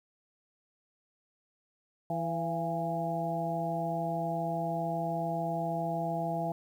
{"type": "harmonic tone with a mistuned harmonic", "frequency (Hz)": 164.81, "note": "E3", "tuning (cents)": 0, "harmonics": [1, 2, 3, 4, 5], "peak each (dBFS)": [-35, -40, -43, -33, -37], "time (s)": [2.1, 6.52], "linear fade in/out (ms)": 2, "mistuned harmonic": 4, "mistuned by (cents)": 46, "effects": ["10-bit"]}